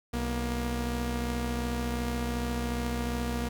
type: tone pair together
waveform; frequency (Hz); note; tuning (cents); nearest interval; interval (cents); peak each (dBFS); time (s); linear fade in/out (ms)
sawtooth; 62.72 / 236.8; B1 / A#3; +27 / +27; octave + major seventh; 2300; -28; 0.13-3.49; 10
effects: none

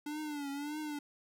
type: tone with vibrato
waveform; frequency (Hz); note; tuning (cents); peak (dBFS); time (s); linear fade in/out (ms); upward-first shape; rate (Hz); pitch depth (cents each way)
square; 292.5; D4; -7; -38; 0.06-0.99; 5; triangle; 1.7; 98
effects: none

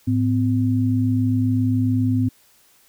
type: tone pair together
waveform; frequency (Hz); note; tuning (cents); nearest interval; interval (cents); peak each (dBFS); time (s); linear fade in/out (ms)
sine; 107.3 / 255.2; A2 / C4; -43 / -43; octave + minor third; 1500; -19; 0.07-2.29; 10
effects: white hiss -56 dBFS RMS until 2.88 s

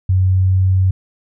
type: tone with pitch glide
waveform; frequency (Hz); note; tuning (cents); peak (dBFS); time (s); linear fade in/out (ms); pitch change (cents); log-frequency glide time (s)
sine; 93.3 to 93.95; F#2 to F#2; +15 to +27; -10; 0.09-0.91; 5; +12; 0.23-0.59
effects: none

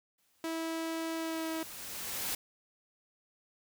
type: noise with exponential growth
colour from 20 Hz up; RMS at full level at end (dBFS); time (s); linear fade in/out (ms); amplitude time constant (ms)
white; -34; 0.18-2.35; 5; 470
type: tone with pitch glide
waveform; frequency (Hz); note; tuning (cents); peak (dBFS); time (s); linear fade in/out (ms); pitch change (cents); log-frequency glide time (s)
sawtooth; 326.1 to 322.4; E4 to E4; -19 to -38; -30; 0.44-1.63; 2; -19; 1.17-1.48
effects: none

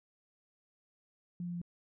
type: tone with pitch steps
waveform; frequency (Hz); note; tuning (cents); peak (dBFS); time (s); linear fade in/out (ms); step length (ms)
sine; 175.6 / 174.49 / 173.38; F3 / F3 / F3; +10 / -1 / -12; -36; 1.4-1.616; 2; 72
effects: none

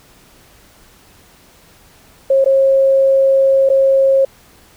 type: tone with dropouts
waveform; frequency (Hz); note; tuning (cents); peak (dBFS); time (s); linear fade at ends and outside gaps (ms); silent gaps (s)
sine; 540; C#5; -45; -8; 2.3-4.25; 5; 2.444-2.459 / 3.691-3.699
effects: pink hiss -47 dBFS RMS until 4.76 s

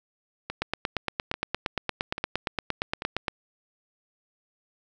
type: two click trains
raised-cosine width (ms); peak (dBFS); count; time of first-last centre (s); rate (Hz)
0.3; -16 / -10; 4 / 24; 0.5-3.021 / 0.62-3.282; 1.19 / 8.64
effects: none

